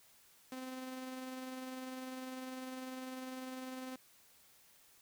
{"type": "tone with tremolo", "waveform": "sawtooth", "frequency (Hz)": 258.3, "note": "C4", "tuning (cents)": -22, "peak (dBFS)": -38, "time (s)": [0.52, 3.96], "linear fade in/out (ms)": 2, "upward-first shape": "sine", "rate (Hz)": 20, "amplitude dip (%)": 30, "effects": ["white hiss -65 dBFS RMS until 5.01 s"]}